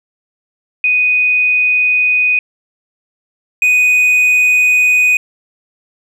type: tone pair in turn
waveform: sine / triangle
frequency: 2489 / 2489 Hz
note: D#7 / D#7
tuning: 0 / 0 cents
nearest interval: unison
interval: 0 cents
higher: neither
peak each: -9 / -6 dBFS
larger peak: second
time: 0.84-2.39 / 3.62-5.17 s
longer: neither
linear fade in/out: 2 ms
effects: none